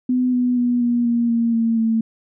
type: tone with pitch steps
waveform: sine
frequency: 251.5 / 247.5 / 243.5 / 239.6 / 235.7 / 232 / 228.2 / 224.6 Hz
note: B3 / B3 / B3 / A#3 / A#3 / A#3 / A#3 / A3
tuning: +32 / +4 / -24 / +48 / +19 / -8 / -37 / +36 cents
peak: -15 dBFS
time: 0.09-2.01 s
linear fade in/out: 5 ms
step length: 240 ms
effects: none